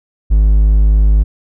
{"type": "tone", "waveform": "triangle", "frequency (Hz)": 51.91, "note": "G#1", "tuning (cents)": 0, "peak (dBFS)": -4, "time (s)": [0.3, 1.24], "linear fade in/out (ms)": 20, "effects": []}